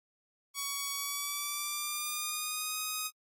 5% pulse tone with pitch glide, 1124 to 1254.4 Hz, C#6 to D#6, +24 to +14 cents, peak -22 dBFS, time 0.54-3.11 s, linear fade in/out 50 ms, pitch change +190 cents, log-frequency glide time 0.93-2.77 s, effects AAC 48 kbps

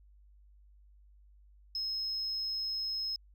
sine tone, 5160 Hz, E8, 38 cents flat, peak -31 dBFS, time 1.75-3.16 s, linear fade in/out 2 ms, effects tanh soft clip ceiling -30 dBFS + added 50 Hz sine -57 dBFS peak until 3.34 s

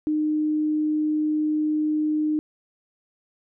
sine tone, 305.6 Hz, D#4, 31 cents flat, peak -20 dBFS, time 0.07-2.39 s, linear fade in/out 0 ms, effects none

